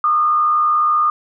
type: tone with frequency modulation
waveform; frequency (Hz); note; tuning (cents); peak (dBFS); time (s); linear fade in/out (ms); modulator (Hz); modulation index
sine; 1217; D#6; -39; -12; 0.04-1.1; 2; 76.1; 0.41
effects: none